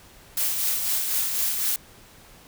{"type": "noise with tremolo", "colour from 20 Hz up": "blue", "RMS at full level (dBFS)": -23, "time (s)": [0.37, 1.76], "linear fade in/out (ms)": 2, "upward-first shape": "triangle", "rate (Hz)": 4, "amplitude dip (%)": 45, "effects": ["pink hiss -50 dBFS RMS until 2.47 s"]}